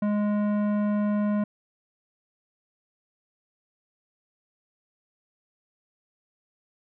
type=tone with tanh clipping; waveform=sine; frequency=207.7 Hz; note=G#3; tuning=in tune; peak=-24 dBFS; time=0.02-1.44 s; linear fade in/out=5 ms; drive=14 dB; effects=none